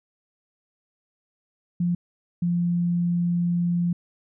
sine tone pair in turn, 174.61 / 173.6 Hz, F3 / F3, 0 / -10 cents, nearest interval unison, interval 10 cents, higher first, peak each -20 dBFS, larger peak neither, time 1.8-1.95 / 2.42-3.93 s, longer second, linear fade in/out 5 ms, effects none

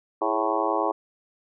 harmonic tone with a mistuned harmonic, 110 Hz, A2, in tune, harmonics 3 / 4 / 5 / 6 / 7 / 8 / 9 / 10, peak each -30 / -30 / -30 / -30 / -30 / -30 / -30 / -30 dBFS, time 0.21-0.92 s, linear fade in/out 10 ms, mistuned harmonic 4, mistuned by -93 cents, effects none

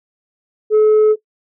sine tone, 429.4 Hz, A4, 42 cents flat, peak -5 dBFS, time 0.7-1.16 s, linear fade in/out 50 ms, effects noise-tail reverb RT60 0.1 s tail -19 dB re dry + tanh soft clip ceiling -7 dBFS

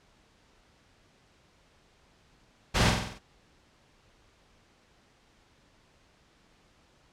pink noise with echo, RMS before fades -24 dBFS, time 2.74-2.91 s, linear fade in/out 20 ms, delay 47 ms, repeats 6, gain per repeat -4 dB, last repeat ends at 3.192 s, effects pink hiss -63 dBFS RMS until 7.12 s + low-pass 6000 Hz 12 dB/octave

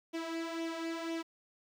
sawtooth tone with flanger, 329.6 Hz, E4, in tune, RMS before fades -38 dBFS, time 0.13-1.23 s, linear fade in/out 20 ms, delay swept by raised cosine 0.32 to 2.62 ms, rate 2 Hz, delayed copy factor +0.6, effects low-pass 6000 Hz 12 dB/octave + 11-bit

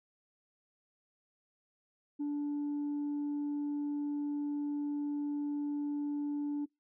sine tone, 291 Hz, D4, 16 cents flat, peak -30 dBFS, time 2.19-6.66 s, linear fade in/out 20 ms, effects noise-tail reverb RT60 0.2 s tail -26 dB re dry + tanh soft clip ceiling -31 dBFS

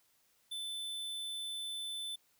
square tone, 3520 Hz, A7, in tune, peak -39 dBFS, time 0.51-2.16 s, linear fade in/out 10 ms, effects white hiss -72 dBFS RMS until 2.39 s

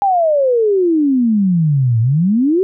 sine exponential two-way sweep, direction down then up, 819 to 110 to 393.9 Hz, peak -10 dBFS, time 0.02-2.63 s, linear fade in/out 0 ms, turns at 2 s, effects none

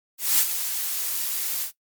blue noise with ADSR envelope, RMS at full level -17 dBFS, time 0.18-1.72 s, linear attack 210 ms, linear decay 59 ms, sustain -10 dB, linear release 95 ms, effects noise-tail reverb RT60 0.1 s tail -17 dB re dry + MP3 96 kbps

